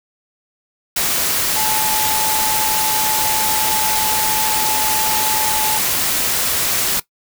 sine tone in noise, 867 Hz, A5, 26 cents flat, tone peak -21 dBFS, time 1.56-5.78 s, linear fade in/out 5 ms, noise white, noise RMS -18 dBFS, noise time 0.96-7 s, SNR -6 dB, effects noise-tail reverb RT60 0.1 s tail -18 dB re dry

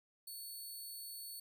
5% pulse tone, 4435 Hz, C#8, in tune, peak -39 dBFS, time 0.27-1.4 s, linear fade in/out 5 ms, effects none

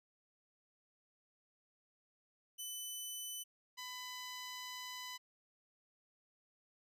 10% pulse tone pair in turn, 3000 / 1001.1 Hz, F#7 / B5, +23 / +23 cents, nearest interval octave + perfect fifth, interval 1900 cents, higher first, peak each -34 / -36 dBFS, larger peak first, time 2.58-3.44 / 3.77-5.18 s, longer second, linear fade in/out 20 ms, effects resampled to 32000 Hz

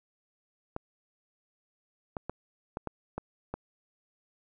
clicks, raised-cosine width 1 ms, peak -20 dBFS, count 7, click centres 0.764 / 2.168 / 2.296 / 2.771 / 2.873 / 3.18 / 3.54 s, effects none

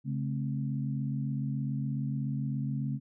sine tone cluster, 139.2 / 215.9 / 263 Hz, C#3 / A3 / C4, +8 / -33 / +9 cents, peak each -31 / -36 / -39 dBFS, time 0.04-3 s, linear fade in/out 50 ms, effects none

